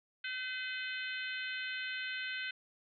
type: harmonic tone with a mistuned harmonic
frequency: 510 Hz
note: C5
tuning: 44 cents flat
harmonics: 3 / 4 / 5 / 6 / 7 / 8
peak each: -40 / -44 / -44 / -45 / -49 / -51 dBFS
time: 0.24-2.51 s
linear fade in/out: 5 ms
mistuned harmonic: 8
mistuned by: +19 cents
effects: none